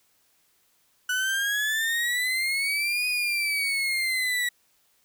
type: exponential two-way sweep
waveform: 35% pulse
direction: up then down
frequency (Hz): 1480 to 2489 to 1934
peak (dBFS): -22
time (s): 1.09-4.49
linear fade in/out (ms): 5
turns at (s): 3.07
effects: white hiss -66 dBFS RMS until 5.04 s